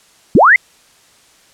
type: linear sweep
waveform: sine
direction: up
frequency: 130.81 to 2142 Hz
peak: -4 dBFS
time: 0.35-0.56 s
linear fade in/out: 2 ms
effects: white hiss -49 dBFS RMS until 1.53 s + low-pass 9000 Hz 12 dB/octave